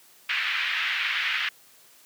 pink band-pass noise, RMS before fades -27 dBFS, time 0.29-1.49 s, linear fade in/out 5 ms, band 1700 to 3000 Hz, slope 24 dB/octave, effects white hiss -55 dBFS RMS until 2.05 s + high-pass 150 Hz 12 dB/octave

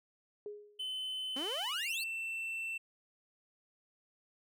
sine tone with exponential decay, 415.3 Hz, G#4, in tune, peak -38 dBFS, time 0.46-0.92 s, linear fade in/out 1 ms, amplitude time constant 100 ms
triangle tone with pitch glide, 3043 to 2680 Hz, F#7 to E7, +48 to +28 cents, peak -35 dBFS, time 0.79-2.78 s, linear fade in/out 10 ms, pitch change -220 cents, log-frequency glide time 1.61-1.95 s
sawtooth exponential sweep, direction up, 250.6 to 4765 Hz, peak -35 dBFS, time 1.36-2.04 s, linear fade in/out 5 ms
effects none

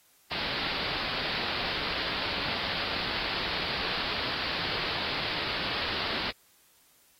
white low-pass noise, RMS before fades -33 dBFS, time 0.31-6.31 s, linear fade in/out 5 ms, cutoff 4800 Hz, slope 96 dB/octave, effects white hiss -63 dBFS RMS until 7.19 s + AAC 48 kbps

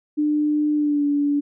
sine tone with pitch glide, 299.2 to 288.2 Hz, D4 to D4, +32 to -33 cents, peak -17 dBFS, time 0.17-1.41 s, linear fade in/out 20 ms, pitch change -65 cents, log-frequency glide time 0.75-1.05 s, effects none

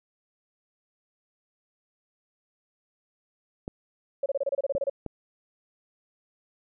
clicks, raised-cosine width 2 ms, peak -20 dBFS, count 3, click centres 3.679 / 4.751 / 5.063 s
sine tone bursts, 554.4 Hz, C#5, in tune, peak -23 dBFS, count 12, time 4.23-4.898 s, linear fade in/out 5 ms, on 30 ms, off 28 ms
effects none

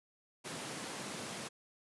pink high-pass noise, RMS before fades -43 dBFS, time 0.44-1.49 s, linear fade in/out 20 ms, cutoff 140 Hz, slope 24 dB/octave, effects resampled to 24000 Hz

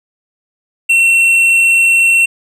triangle tone with tanh clipping, 2714 Hz, E7, 50 cents sharp, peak -8 dBFS, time 0.89-2.26 s, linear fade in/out 10 ms, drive 11 dB, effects none

